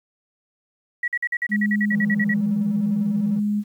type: tone bursts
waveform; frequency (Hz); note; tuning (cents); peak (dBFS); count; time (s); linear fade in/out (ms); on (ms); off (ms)
sine; 1927; B6; -43; -20; 14; 1.03-2.34; 5; 49; 48
type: tone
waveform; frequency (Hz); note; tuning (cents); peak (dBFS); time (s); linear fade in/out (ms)
sine; 207.7; G#3; 0; -19; 1.49-3.64; 50
type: tone with vibrato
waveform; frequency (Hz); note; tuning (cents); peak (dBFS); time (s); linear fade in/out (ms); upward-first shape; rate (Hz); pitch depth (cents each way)
triangle; 174.61; F3; 0; -26; 1.91-3.4; 10; square; 10; 150
effects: 9-bit